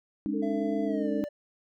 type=chord; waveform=sine; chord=Ab suspended fourth; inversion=none; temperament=equal with one note detuned; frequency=207.7 / 277.2 / 304.9 Hz; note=Ab3 / Db4 / Eb4; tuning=0 / 0 / -35 cents; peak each=-32 / -32 / -31 dBFS; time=0.26-1.24 s; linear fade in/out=0 ms
type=tone with tremolo; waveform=sine; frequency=447.9 Hz; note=A4; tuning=31 cents sharp; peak=-32 dBFS; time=0.33-1.22 s; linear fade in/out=20 ms; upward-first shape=triangle; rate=18 Hz; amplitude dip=25%
type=tone with pitch glide; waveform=triangle; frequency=670 to 586.6 Hz; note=E5 to D5; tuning=+28 to -2 cents; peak=-33 dBFS; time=0.42-1.29 s; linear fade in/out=10 ms; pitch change=-230 cents; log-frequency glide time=0.85-1.1 s
effects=none